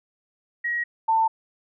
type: tone pair in turn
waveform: sine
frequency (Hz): 1900 / 893.3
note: A#6 / A5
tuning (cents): +33 / +26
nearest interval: octave + minor second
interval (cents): 1307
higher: first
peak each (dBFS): -23 / -17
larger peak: second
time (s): 0.64-0.84 / 1.08-1.28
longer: neither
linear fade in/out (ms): 10
effects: none